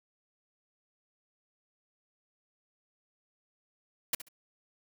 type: noise with echo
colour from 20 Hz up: white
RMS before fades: -28 dBFS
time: 4.13-4.15 s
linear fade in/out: 5 ms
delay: 68 ms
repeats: 2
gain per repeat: -14 dB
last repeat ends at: 4.286 s
effects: none